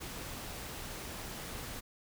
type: noise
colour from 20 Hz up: pink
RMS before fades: -43 dBFS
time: 0-1.81 s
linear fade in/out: 20 ms
effects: none